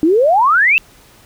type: exponential sweep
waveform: sine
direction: up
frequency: 296.6 to 2755 Hz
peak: -8 dBFS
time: 0.03-0.78 s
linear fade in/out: 0 ms
effects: pink hiss -46 dBFS RMS until 1.25 s